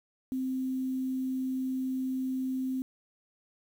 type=tone with quantisation; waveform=sine; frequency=260.2 Hz; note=C4; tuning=9 cents flat; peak=-29 dBFS; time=0.32-2.82 s; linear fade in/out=0 ms; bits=9; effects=none